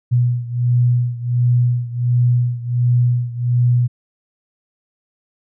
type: beating tone pair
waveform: sine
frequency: 121.6 / 123 Hz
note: B2 / B2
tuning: -26 / -7 cents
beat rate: 1.4 Hz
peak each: -15 / -18 dBFS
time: 0.11-3.88 s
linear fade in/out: 20 ms
effects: none